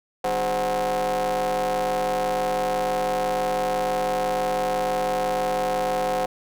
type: ring-modulated tone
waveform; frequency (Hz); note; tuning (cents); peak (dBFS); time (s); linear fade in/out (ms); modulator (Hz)
40% pulse; 110; A2; 0; -18; 0.24-6.26; 5; 628
effects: none